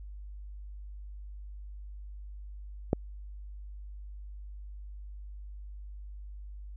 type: click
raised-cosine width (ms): 2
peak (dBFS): -11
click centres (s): 2.931
effects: added 50 Hz sine -41 dBFS peak until 6.76 s